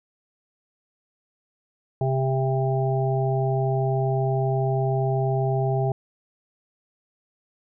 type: harmonic tone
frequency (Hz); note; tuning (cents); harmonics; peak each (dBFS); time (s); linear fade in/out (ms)
132.6; C3; +23; 1 / 3 / 5 / 6; -22 / -27 / -29 / -30; 2.01-5.92; 2
effects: none